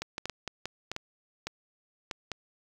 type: clicks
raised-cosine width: 0.2 ms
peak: -17 dBFS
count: 11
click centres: 0.02 / 0.181 / 0.256 / 0.297 / 0.477 / 0.656 / 0.916 / 0.964 / 1.47 / 2.112 / 2.317 s
effects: 8-bit